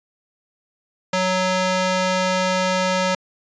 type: tone with high-pass filter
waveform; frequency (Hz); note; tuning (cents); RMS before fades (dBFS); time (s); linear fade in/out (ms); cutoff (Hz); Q
square; 185.4; F#3; +4; -20; 1.13-3.15; 5; 410; 0.69
effects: resampled to 16000 Hz